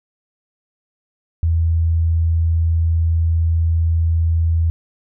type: tone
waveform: sine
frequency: 82.41 Hz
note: E2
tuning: in tune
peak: -13 dBFS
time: 1.43-4.7 s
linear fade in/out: 0 ms
effects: none